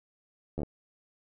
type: slowing click train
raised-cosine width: 2 ms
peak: -21 dBFS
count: 5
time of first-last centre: 0.58-0.632 s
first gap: 12 ms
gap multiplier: 1.06
effects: none